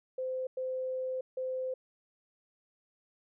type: tone bursts at uneven times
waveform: sine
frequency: 516 Hz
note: C5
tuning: 24 cents flat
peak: -32 dBFS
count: 3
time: 0.18-0.47 / 0.57-1.21 / 1.37-1.74 s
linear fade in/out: 5 ms
effects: none